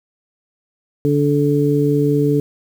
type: harmonic tone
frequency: 145 Hz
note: D3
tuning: 22 cents flat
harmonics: 1 / 2 / 3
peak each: -17 / -17 / -17 dBFS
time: 1.05-2.4 s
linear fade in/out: 0 ms
effects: 7-bit